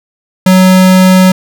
square tone, 185.9 Hz, F#3, 8 cents sharp, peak -3 dBFS, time 0.46-1.32 s, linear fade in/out 5 ms, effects none

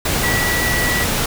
sine tone in noise, 1948 Hz, B6, 24 cents flat, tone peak -19 dBFS, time 0.23-1.04 s, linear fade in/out 5 ms, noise pink, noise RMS -19 dBFS, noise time 0.05-1.26 s, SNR -3 dB, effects none

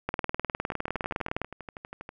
two click trains, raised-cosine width 0.5 ms, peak -13 / -24 dBFS, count 27 / 18, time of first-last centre 0.09-1.417 / 0.72-2.091 s, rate 19.6 / 12.4 Hz, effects none

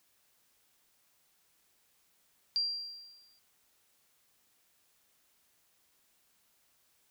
sine tone with exponential decay, 4744 Hz, D8, 17 cents sharp, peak -26 dBFS, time 2.56-3.39 s, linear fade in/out 0 ms, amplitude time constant 180 ms, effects white hiss -71 dBFS RMS until 7.1 s

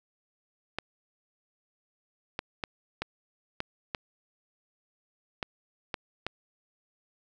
clicks, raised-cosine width 0.3 ms, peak -15 dBFS, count 9, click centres 0.786 / 2.391 / 2.638 / 3.02 / 3.604 / 3.948 / 5.428 / 5.942 / 6.266 s, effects none

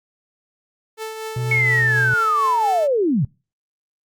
sawtooth tone with tremolo, 440 Hz, A4, in tune, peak -22 dBFS, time 0.97-2.88 s, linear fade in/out 50 ms, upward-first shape triangle, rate 4.2 Hz, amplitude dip 45%
triangle tone, 123.47 Hz, B2, in tune, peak -19 dBFS, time 1.36-2.14 s, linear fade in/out 5 ms
sine linear sweep, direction down, 2217 to 110.8 Hz, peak -15 dBFS, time 1.51-3.25 s, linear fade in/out 5 ms
effects noise-tail reverb RT60 0.3 s tail -25 dB re dry + Opus 48 kbps

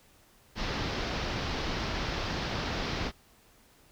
pink low-pass noise, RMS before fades -33 dBFS, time 0.55-3.12 s, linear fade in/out 50 ms, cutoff 5500 Hz, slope 48 dB/octave, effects pink hiss -61 dBFS RMS until 3.91 s

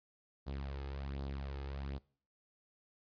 sawtooth tone with flanger, 68.8 Hz, C#2, 12 cents flat, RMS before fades -42 dBFS, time 0.46-1.99 s, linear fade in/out 20 ms, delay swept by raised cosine 0.2 to 2.4 ms, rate 1.3 Hz, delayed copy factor +0.55, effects noise-tail reverb RT60 0.5 s tail -23 dB re dry + resampled to 11025 Hz

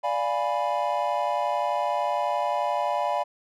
triangle chord, D diminished seventh, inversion none, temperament equal, 587.3 / 698.5 / 830.6 / 987.8 Hz, D5 / F5 / Ab5 / Cb6, 0 / 0 / 0 / 0 cents, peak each -27 dBFS, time 0.03-3.24 s, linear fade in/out 20 ms, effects none

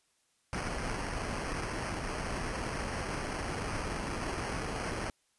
pink noise with sample-and-hold, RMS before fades -36 dBFS, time 0.53-5.1 s, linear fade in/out 0 ms, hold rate 3675 Hz, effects white hiss -73 dBFS RMS until 5.38 s + resampled to 24000 Hz

